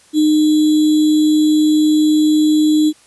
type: tone with sample-and-hold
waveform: sine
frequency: 306 Hz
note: D#4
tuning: 29 cents flat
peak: -9 dBFS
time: 0.13-2.93 s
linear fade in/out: 50 ms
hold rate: 3675 Hz
effects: white hiss -49 dBFS RMS until 3.06 s + resampled to 24000 Hz